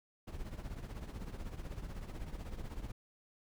brown noise with tremolo, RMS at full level -40 dBFS, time 0.27-2.92 s, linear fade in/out 10 ms, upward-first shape triangle, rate 16 Hz, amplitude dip 75%, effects none

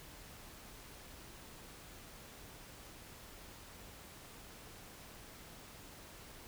silence, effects pink hiss -54 dBFS RMS until 6.47 s

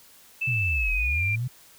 sine tone with pitch glide, 2637 to 2377 Hz, E7 to D7, 0 to +20 cents, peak -24 dBFS, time 0.41-1.36 s, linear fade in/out 10 ms, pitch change -180 cents, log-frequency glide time 0.73-1.23 s
sine linear two-way sweep, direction down then up, 130.81 to 38.26 to 130.81 Hz, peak -25 dBFS, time 0.47-1.48 s, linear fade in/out 10 ms, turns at 0.91 s
effects white hiss -53 dBFS RMS until 1.78 s

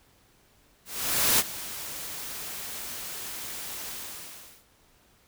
white noise with ADSR envelope, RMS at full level -21 dBFS, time 0.85-4.65 s, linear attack 540 ms, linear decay 36 ms, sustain -16 dB, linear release 740 ms, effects pink hiss -62 dBFS RMS until 5.27 s

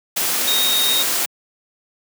sine tone in noise, 3729 Hz, A#7, in tune, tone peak -17 dBFS, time 0.47-1.03 s, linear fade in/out 10 ms, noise white, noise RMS -20 dBFS, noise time 0.16-1.26 s, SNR 0 dB, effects high-pass 200 Hz 12 dB/octave

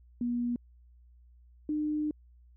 sine tone pair in turn, 240.8 / 302.2 Hz, B3 / D4, -44 / +50 cents, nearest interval major third, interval 394 cents, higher second, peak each -28 dBFS, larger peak neither, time 0.21-0.56 / 1.69-2.11 s, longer second, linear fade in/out 2 ms, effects added 60 Hz sine -55 dBFS peak until 2.56 s

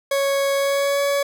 40% pulse tone with pitch glide, 554 to 564 Hz, C#5 to C#5, -1 to +30 cents, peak -17 dBFS, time 0.11-1.23 s, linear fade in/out 5 ms, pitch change +31 cents, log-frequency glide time 0.55-1 s, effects none

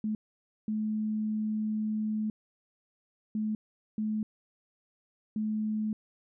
sine tone bursts at uneven times, 215.2 Hz, A3, 38 cents flat, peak -28 dBFS, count 5, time 0.04-0.15 / 0.68-2.3 / 3.35-3.55 / 3.98-4.23 / 5.36-5.93 s, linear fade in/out 2 ms, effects none

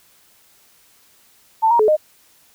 sine tone with pitch steps, 889 / 941 / 429.4 / 614 Hz, A5 / A#5 / A4 / D#5, +18 / +16 / -42 / -23 cents, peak -11 dBFS, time 1.62-1.968 s, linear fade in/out 20 ms, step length 87 ms, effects white hiss -54 dBFS RMS until 2.54 s

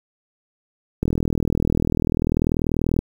click train, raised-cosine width 3 ms, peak -7 dBFS, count 80, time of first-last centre 1.03-2.99 s, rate 40.3 Hz, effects 7-bit

